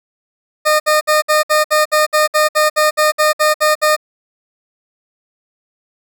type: tone bursts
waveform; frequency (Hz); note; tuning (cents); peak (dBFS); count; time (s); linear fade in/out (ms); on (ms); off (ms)
20% pulse; 611; D#5; -32; -5; 16; 0.65-3.965; 20; 150; 61
effects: none